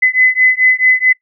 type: beating tone pair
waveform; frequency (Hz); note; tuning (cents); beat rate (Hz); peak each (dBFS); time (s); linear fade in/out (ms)
sine; 2019 / 2023.6; B6 / B6; +38 / +42; 4.6; -11; 0.02-1.13; 10
effects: noise-tail reverb RT60 0.1 s tail -21 dB re dry